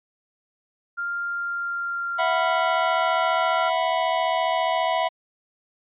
sine tone with pitch glide, 1396.9 to 1375.3 Hz, F6 to F6, 0 to -27 cents, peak -25 dBFS, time 0.97-3.7 s, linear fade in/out 20 ms, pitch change -27 cents, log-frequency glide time 1.25-3.18 s
square chord, E suspended second, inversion none, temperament equal with one note detuned, 659.3 / 734 / 987.8 Hz, E5 / F#5 / B5, 0 / -14 / 0 cents, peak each -25 / -26 / -26 dBFS, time 2.18-5.09 s, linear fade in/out 20 ms
effects resampled to 8000 Hz

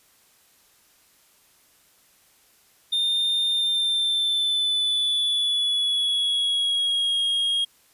triangle tone with pitch glide, 3623 to 3265 Hz, A7 to G#7, +50 to -30 cents, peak -19 dBFS, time 2.92-7.65 s, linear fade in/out 10 ms, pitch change -180 cents, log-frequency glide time 3.48-7.21 s, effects white hiss -59 dBFS RMS until 7.93 s + resampled to 32000 Hz

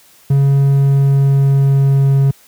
triangle tone with pitch glide, 138.7 to 137.34 Hz, C#3 to C#3, +1 to -16 cents, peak -6 dBFS, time 0.3-2.31 s, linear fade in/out 5 ms, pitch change -17 cents, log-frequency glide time 0.63-2.17 s, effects white hiss -47 dBFS RMS until 2.47 s + high-pass 60 Hz 12 dB/octave

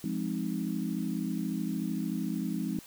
sine chord, F minor seventh, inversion none, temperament equal, 174.61 / 207.7 / 261.6 / 311.1 Hz, F3 / Ab3 / C4 / Eb4, 0 / 0 / 0 / 0 cents, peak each -35 / -34 / -36 / -37 dBFS, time 0.04-2.79 s, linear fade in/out 2 ms, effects white hiss -52 dBFS RMS until 2.86 s

